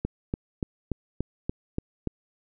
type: click train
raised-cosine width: 3 ms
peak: -14 dBFS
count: 8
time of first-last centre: 0.05-2.073 s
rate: 3.46 Hz
effects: none